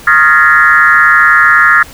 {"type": "tone with frequency modulation", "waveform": "sine", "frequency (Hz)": 1544, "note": "G6", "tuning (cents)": -27, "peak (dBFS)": -3, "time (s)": [0.07, 1.83], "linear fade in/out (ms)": 5, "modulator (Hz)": 152, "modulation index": 2.2, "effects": ["pink hiss -33 dBFS RMS until 1.93 s"]}